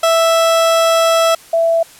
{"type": "tone pair in turn", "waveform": ["30% pulse", "sine"], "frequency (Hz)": [659.3, 663.5], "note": ["E5", "E5"], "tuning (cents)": [0, 11], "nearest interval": "unison", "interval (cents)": 11, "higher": "second", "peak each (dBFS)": [-7, -10], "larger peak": "first", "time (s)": [[0.03, 1.35], [1.53, 1.83]], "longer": "first", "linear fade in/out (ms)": 5, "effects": ["white hiss -41 dBFS RMS until 1.99 s", "low-pass 12000 Hz 12 dB/octave"]}